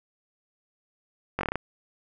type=slowing click train; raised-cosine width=0.5 ms; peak=-12 dBFS; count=7; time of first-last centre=1.39-1.556 s; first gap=20 ms; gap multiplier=1.13; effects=none